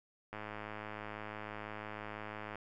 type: click train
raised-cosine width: 0.5 ms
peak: -28 dBFS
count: 237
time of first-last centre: 0.33-2.556 s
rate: 106 Hz
effects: none